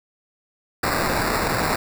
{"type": "noise with sample-and-hold", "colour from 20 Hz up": "violet", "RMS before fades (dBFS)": -22, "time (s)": [0.83, 1.76], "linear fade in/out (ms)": 5, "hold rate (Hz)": 3150, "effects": []}